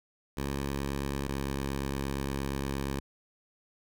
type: tone pair in turn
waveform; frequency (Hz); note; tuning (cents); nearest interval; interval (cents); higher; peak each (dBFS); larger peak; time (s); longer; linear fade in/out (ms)
10% pulse; 69.3 / 68.58; C#2 / C#2; 0 / -18; unison; 18; first; -23; neither; 0.37-1.28 / 1.28-3; second; 5
effects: none